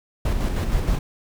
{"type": "noise with tremolo", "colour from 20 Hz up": "brown", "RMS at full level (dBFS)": -20, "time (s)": [0.25, 0.99], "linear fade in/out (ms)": 5, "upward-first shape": "square", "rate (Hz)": 6.4, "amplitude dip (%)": 40, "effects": []}